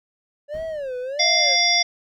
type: tone with vibrato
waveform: triangle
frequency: 568 Hz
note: C#5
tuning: 42 cents sharp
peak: -24 dBFS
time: 0.48-1.57 s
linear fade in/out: 50 ms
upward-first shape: sine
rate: 1.5 Hz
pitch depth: 230 cents each way
type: noise with exponential decay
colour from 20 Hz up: brown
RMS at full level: -40 dBFS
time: 0.54-1.28 s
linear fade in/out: 0 ms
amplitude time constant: 160 ms
type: harmonic tone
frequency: 698.5 Hz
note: F5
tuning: in tune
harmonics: 1 / 3 / 5 / 7 / 8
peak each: -25 / -21 / -23 / -22 / -20 dBFS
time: 1.19-1.83 s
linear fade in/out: 10 ms
effects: none